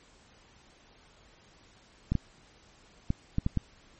clicks, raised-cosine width 5 ms, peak -14 dBFS, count 6, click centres 2.12 / 2.153 / 3.104 / 3.384 / 3.464 / 3.573 s, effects pink hiss -59 dBFS RMS until 3.99 s + MP3 32 kbps

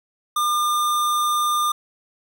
square tone, 1203 Hz, D6, 41 cents sharp, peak -19 dBFS, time 0.36-1.72 s, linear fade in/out 5 ms, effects 10-bit

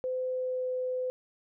sine tone with pitch glide, 511 to 507.8 Hz, C5 to B4, -41 to +48 cents, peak -29 dBFS, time 0.04-1.1 s, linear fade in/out 0 ms, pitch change -11 cents, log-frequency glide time 0.28-0.69 s, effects none

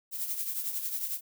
violet noise with tremolo, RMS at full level -31 dBFS, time 0.11-1.21 s, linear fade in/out 50 ms, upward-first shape triangle, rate 11 Hz, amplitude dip 65%, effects none

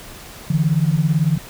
sine beating tone pair, 147.6 / 165.6 Hz, D3 / E3, +9 / +8 cents, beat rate 18 Hz, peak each -17 dBFS, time 0.5-1.38 s, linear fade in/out 5 ms, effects pink hiss -38 dBFS RMS until 1.49 s

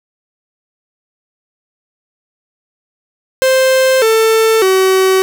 45% pulse tone with pitch steps, 523.3 / 445.2 / 378.7 Hz, C5 / A4 / F#4, 0 / +20 / +40 cents, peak -8 dBFS, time 3.42-5.22 s, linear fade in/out 0 ms, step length 600 ms, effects none

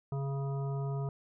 harmonic tone with a mistuned harmonic, 138.3 Hz, C#3, 4 cents flat, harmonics 1 / 3 / 5 / 7 / 9, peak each -32 / -42 / -46 / -49 / -51 dBFS, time 0.12-1.09 s, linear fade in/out 2 ms, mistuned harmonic 5, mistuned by -17 cents, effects none

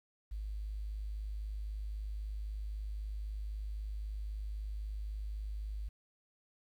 sine tone, 51.91 Hz, G#1, in tune, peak -37 dBFS, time 0.31-5.89 s, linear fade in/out 10 ms, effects 11-bit

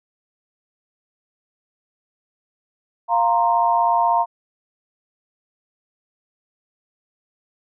sine chord, F suspended fourth, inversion none, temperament just, 698.5 / 931.3 / 1047.7 Hz, F5 / Bb5 / C6, 0 / -2 / +2 cents, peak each -19 / -17 / -23 dBFS, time 3.08-4.26 s, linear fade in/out 50 ms, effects none

